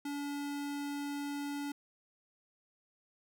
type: tone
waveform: square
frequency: 286.2 Hz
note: D4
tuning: 45 cents flat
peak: -37 dBFS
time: 0.05-1.72 s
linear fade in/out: 5 ms
effects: none